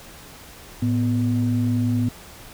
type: tone pair together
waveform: sine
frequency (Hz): 109.98 / 246.9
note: A2 / B3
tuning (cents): 0 / 0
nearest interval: octave + major second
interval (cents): 1400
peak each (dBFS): -20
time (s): 0.82-2.09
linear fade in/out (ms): 5
effects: tanh soft clip ceiling -12 dBFS + pink hiss -43 dBFS RMS until 2.53 s